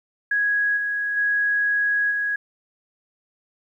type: tone with level steps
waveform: sine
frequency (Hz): 1661.2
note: G#6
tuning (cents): 0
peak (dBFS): -18 / -22 / -18 / -21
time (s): 0.31-2.36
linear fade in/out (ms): 5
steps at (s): 0.76 / 1.16 / 2.1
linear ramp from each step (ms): 20
effects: 10-bit